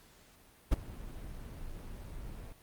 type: noise with ADSR envelope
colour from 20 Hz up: brown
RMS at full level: -24 dBFS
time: 0.71-2.53 s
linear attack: 18 ms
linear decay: 18 ms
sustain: -20 dB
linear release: 8 ms
effects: pink hiss -61 dBFS RMS until 2.62 s + Opus 48 kbps